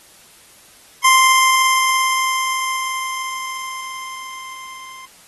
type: tone with level ramp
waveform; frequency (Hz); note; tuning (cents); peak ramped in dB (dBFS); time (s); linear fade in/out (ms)
25% pulse; 1046.5; C6; 0; -5 to -32; 1.04-5.06; 10
effects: white hiss -47 dBFS RMS until 5.27 s + AAC 32 kbps